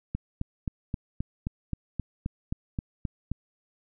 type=click train; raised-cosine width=5 ms; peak=-17 dBFS; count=13; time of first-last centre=0.15-3.316 s; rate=3.79 Hz; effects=none